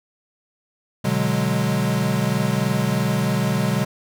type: chord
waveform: square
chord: G# half-diminished seventh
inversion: first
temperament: equal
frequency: 123.47 / 146.83 / 185 / 207.7 Hz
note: B2 / D3 / F#3 / G#3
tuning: 0 / 0 / 0 / 0 cents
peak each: -25 dBFS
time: 1.04-3.85 s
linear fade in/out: 10 ms
effects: none